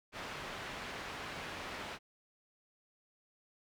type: low-pass noise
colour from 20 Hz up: white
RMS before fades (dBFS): -44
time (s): 0.12-1.99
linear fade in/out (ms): 50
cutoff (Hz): 2300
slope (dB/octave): 12
effects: none

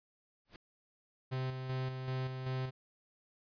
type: noise with exponential growth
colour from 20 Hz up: pink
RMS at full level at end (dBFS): -47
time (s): 0.45-0.56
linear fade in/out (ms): 1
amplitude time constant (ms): 22
type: tone with tremolo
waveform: 45% pulse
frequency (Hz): 130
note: C3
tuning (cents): -11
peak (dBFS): -34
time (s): 1.31-2.71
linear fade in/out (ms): 20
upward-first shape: square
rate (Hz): 2.6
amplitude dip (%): 45
effects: resampled to 11025 Hz

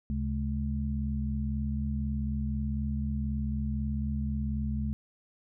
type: tone cluster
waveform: sine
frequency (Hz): 71.6 / 135.6 / 213.9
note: D2 / C#3 / A3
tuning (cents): -43 / -38 / -49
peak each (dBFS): -31 / -36 / -33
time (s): 0.1-4.93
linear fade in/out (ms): 0
effects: none

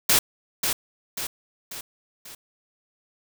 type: noise with echo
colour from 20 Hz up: white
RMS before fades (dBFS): -18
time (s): 0.09-0.19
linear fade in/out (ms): 5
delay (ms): 540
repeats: 4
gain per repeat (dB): -6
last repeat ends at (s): 2.35
effects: none

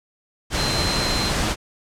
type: tone in noise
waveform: sine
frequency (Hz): 4112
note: C8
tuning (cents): -31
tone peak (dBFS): -25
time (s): 0.55-1.33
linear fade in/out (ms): 50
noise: pink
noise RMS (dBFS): -22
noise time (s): 0.5-1.56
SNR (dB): -6
effects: low-pass 8000 Hz 12 dB/octave

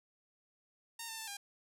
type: tone with pitch steps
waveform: 5% pulse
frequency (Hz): 919 / 897 / 887 / 805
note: A#5 / A5 / A5 / G5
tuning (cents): -25 / +33 / +14 / +46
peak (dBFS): -30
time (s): 0.99-1.37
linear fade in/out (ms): 5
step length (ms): 95
effects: none

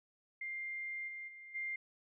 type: tone with level steps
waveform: sine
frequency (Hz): 2100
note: C7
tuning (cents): +6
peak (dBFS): -39 / -43 / -50 / -37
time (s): 0.41-1.76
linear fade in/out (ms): 5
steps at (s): 1.07 / 1.27 / 1.54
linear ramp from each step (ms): 20
effects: none

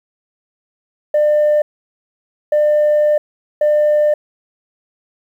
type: tone bursts at uneven times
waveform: sine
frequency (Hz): 599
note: D5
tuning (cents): +34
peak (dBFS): -8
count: 3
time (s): 1.14-1.62 / 2.52-3.18 / 3.61-4.14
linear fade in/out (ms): 5
effects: tanh soft clip ceiling -8 dBFS + 8-bit

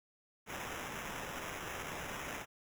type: noise with sample-and-hold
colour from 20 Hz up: white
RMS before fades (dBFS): -43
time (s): 0.46-2.46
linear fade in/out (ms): 50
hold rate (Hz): 4410
effects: none

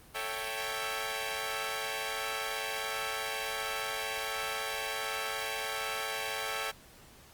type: chord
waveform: 10% pulse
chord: A dominant seventh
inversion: none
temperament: equal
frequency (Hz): 440 / 554.4 / 659.3 / 784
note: A4 / C#5 / E5 / G5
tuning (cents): 0 / 0 / 0 / 0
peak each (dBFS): -31 / -31 / -33 / -30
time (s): 0.14-6.72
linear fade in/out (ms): 20
effects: pink hiss -56 dBFS RMS until 7.33 s + Opus 32 kbps

